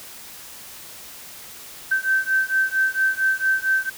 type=beating tone pair; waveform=sine; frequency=1548 / 1552.4 Hz; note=G6 / G6; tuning=-22 / -17 cents; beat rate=4.4 Hz; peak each=-21 dBFS; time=1.91-3.9 s; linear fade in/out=10 ms; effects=white hiss -40 dBFS RMS until 3.97 s